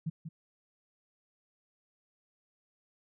sine tone with echo, 160.3 Hz, E3, 48 cents flat, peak -30 dBFS, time 0.06-0.1 s, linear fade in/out 10 ms, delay 190 ms, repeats 1, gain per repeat -8 dB, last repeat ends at 0.29 s, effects none

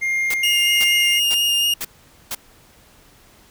triangle tone with tremolo, 2119 Hz, C7, 21 cents sharp, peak -16 dBFS, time 0.01-1.2 s, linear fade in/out 20 ms, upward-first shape sine, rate 1.4 Hz, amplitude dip 30%
white noise bursts, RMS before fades -26 dBFS, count 5, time 0.3-2.35 s, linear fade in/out 5 ms, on 42 ms, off 460 ms
40% pulse tone with vibrato, 2832 Hz, F7, 23 cents sharp, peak -15 dBFS, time 0.43-1.74 s, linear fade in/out 5 ms, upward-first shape sine, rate 4.2 Hz, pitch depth 12 cents each way
effects pink hiss -51 dBFS RMS until 3.5 s

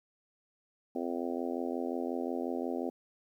harmonic tone, 85.6 Hz, F2, 34 cents flat, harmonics 3 / 4 / 5 / 6 / 7 / 8 / 9, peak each -36 / -38 / -40 / -42 / -43 / -44 / -45 dBFS, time 0.95-2.9 s, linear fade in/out 5 ms, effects 11-bit

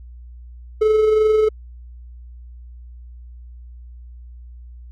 triangle tone with amplitude modulation, 432.1 Hz, A4, 31 cents flat, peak -9 dBFS, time 0.81-1.49 s, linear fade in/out 10 ms, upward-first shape sine, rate 22.7 Hz, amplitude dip 35%, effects added 60 Hz sine -36 dBFS peak until 4.91 s

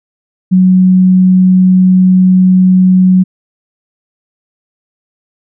sine tone, 185 Hz, F#3, in tune, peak -3 dBFS, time 0.51-3.24 s, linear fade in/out 20 ms, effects none

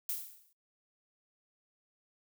violet noise with exponential decay, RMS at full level -33 dBFS, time 0.09-0.53 s, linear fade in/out 2 ms, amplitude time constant 94 ms, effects noise-tail reverb RT60 0.2 s tail -26 dB re dry

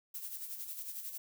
violet noise with tremolo, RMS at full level -41 dBFS, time 0.14-1.18 s, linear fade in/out 10 ms, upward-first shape sine, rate 11 Hz, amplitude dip 55%, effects none

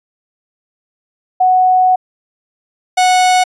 sine / 45% pulse tone pair in turn, 740 / 735.3 Hz, F#5 / F#5, 0 / -11 cents, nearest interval unison, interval 11 cents, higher first, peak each -7 / -8 dBFS, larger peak first, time 1.4-1.96 / 2.97-3.44 s, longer first, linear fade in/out 10 ms, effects resampled to 22050 Hz

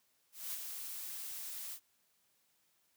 blue noise with ADSR envelope, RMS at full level -39 dBFS, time 0.32-1.8 s, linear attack 220 ms, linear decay 12 ms, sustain -5 dB, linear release 75 ms, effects white hiss -75 dBFS RMS until 2.96 s + high-pass 60 Hz 12 dB/octave

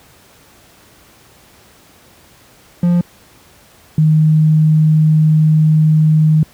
triangle / sine tone pair in turn, 174.61 / 155.56 Hz, F3 / D#3, 0 / 0 cents, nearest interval major second, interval 200 cents, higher first, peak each -7 dBFS, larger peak neither, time 2.83-3.01 / 3.98-6.43 s, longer second, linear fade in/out 2 ms, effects pink hiss -46 dBFS RMS until 6.53 s + high-pass 60 Hz 12 dB/octave

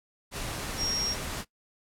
sine tone in noise, 5588 Hz, F8, in tune, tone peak -28 dBFS, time 0.77-1.16 s, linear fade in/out 50 ms, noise pink, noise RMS -35 dBFS, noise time 0.31-1.45 s, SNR +4 dB, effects noise-tail reverb RT60 0.1 s tail -18 dB re dry + low-pass 12000 Hz 12 dB/octave

